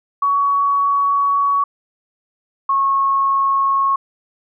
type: tone pair in turn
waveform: sine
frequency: 1124 / 1094.5 Hz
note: C#6 / C#6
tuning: +24 / -22 cents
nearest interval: unison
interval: 46 cents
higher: first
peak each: -13 dBFS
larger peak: neither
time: 0.22-1.64 / 2.69-3.96 s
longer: first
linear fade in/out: 5 ms
effects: none